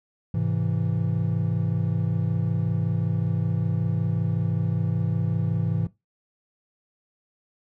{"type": "chord", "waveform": "triangle", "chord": "Ab augmented", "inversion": "none", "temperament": "equal with one note detuned", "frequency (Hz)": [105.52, 130.81, 164.81], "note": ["Ab2", "C3", "E3"], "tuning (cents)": [28, 0, 0], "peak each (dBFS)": [-24, -26, -24], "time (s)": [0.34, 5.87], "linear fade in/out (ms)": 5, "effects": ["noise-tail reverb RT60 0.2 s tail -19 dB re dry"]}